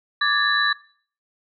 sine tone cluster, 1171 / 1671 / 1779 / 3949 Hz, D6 / G#6 / A6 / B7, -5 / +10 / +19 / -1 cents, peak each -23 dBFS, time 0.21-0.73 s, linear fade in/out 5 ms, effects noise-tail reverb RT60 0.5 s tail -21 dB re dry

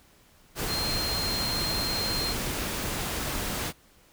sine tone in noise, 4193 Hz, C8, 3 cents sharp, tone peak -29 dBFS, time 0.67-2.35 s, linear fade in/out 50 ms, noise pink, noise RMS -31 dBFS, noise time 0.55-3.73 s, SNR -1 dB, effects pink hiss -59 dBFS RMS until 4.12 s

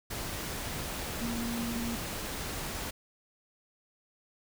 sine tone in noise, 233.8 Hz, A#3, 5 cents sharp, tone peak -33 dBFS, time 1.21-1.96 s, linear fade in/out 10 ms, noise pink, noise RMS -37 dBFS, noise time 0.1-2.91 s, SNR +1 dB, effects none

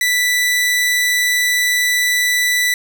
sawtooth tone, 1975.5 Hz, B6, in tune, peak -10 dBFS, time 0.01-2.74 s, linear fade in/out 2 ms, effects none

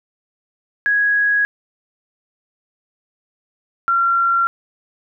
sine tone pair in turn, 1661.2 / 1371.1 Hz, G#6 / F6, 0 / -32 cents, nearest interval minor third, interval 332 cents, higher first, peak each -13 dBFS, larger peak neither, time 0.86-1.45 / 3.88-4.47 s, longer neither, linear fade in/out 0 ms, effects none

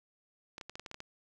clicks, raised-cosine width 0.2 ms, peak -26 dBFS, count 9, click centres 0.581 / 0.612 / 0.696 / 0.755 / 0.796 / 0.862 / 0.914 / 0.944 / 1.004 s, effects none

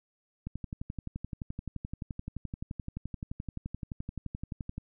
click train, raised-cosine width 5 ms, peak -24 dBFS, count 51, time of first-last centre 0.47-4.78 s, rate 11.6 Hz, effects none

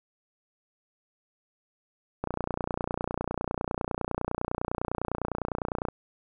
click train, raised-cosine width 1 ms, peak -15 dBFS, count 110, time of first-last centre 2.24-5.885 s, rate 29.9 Hz, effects none

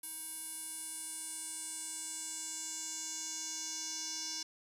square tone with band-pass filter sweep, 317.3 Hz, D#4, 34 cents sharp, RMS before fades -42 dBFS, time 0.03-4.43 s, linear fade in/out 5 ms, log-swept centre 11000 to 5700 Hz, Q 4.7, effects none

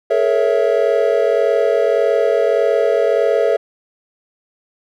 triangle chord, A# half-diminished seventh, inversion third, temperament equal with one note detuned, 424.5 / 466.2 / 554.4 / 659.3 Hz, G#4 / A#4 / C#5 / E5, +38 / 0 / 0 / 0 cents, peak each -16 dBFS, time 0.1-3.57 s, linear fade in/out 10 ms, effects none

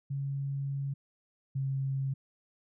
sine tone pair in turn, 138.59 / 135.35 Hz, C#3 / C#3, 0 / -41 cents, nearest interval unison, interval 41 cents, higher first, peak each -31 / -29 dBFS, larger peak second, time 0.1-0.94 / 1.55-2.14 s, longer first, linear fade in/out 10 ms, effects none

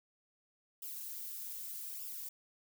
violet noise with flanger, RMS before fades -44 dBFS, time 0.82-2.29 s, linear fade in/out 5 ms, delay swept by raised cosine 0.48 to 5.98 ms, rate 0.82 Hz, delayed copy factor -0.75, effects none

